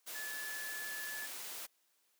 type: tone in noise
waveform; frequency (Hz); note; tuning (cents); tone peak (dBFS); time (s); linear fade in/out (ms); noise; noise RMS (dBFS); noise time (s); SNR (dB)
sine; 1724; A6; -36; -42; 0.14-1.27; 20; white; -45; 0.06-1.67; 0
effects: white hiss -75 dBFS RMS until 2.19 s + high-pass 300 Hz 12 dB/octave